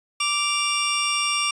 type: tone pair together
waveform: 20% pulse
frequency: 1174.7 / 2794 Hz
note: D6 / F7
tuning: 0 / 0 cents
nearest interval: octave + minor third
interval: 1500 cents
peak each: -19 dBFS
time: 0.2-1.51 s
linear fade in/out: 5 ms
effects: resampled to 22050 Hz